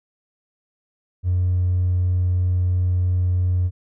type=tone with hard clipping; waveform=sine; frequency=90.3 Hz; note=F#2; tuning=42 cents flat; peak=-17 dBFS; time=1.23-3.71 s; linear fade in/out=50 ms; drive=1 dB; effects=none